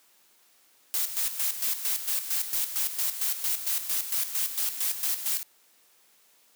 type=noise with tremolo; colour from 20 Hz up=blue; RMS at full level=-27 dBFS; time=0.94-5.43 s; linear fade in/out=0 ms; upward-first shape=square; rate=4.4 Hz; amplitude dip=65%; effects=white hiss -62 dBFS RMS until 6.55 s + high-pass 200 Hz 12 dB/octave